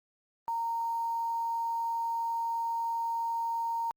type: tone with quantisation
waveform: sine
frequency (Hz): 923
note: A#5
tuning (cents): -17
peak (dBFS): -29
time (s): 0.48-3.91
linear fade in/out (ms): 0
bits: 9
effects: Opus 32 kbps